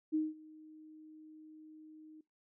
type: tone with ADSR envelope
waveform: sine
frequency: 311.1 Hz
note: D#4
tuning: in tune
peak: -28 dBFS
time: 0.12-2.21 s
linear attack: 27 ms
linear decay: 190 ms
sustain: -24 dB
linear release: 5 ms
effects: noise-tail reverb RT60 0.2 s tail -22 dB re dry